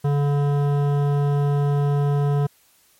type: tone with hard clipping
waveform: sine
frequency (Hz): 143.4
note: D3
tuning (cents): -41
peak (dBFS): -19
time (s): 0.04-2.47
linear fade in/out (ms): 10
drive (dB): 14
effects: white hiss -58 dBFS RMS until 2.99 s + MP3 64 kbps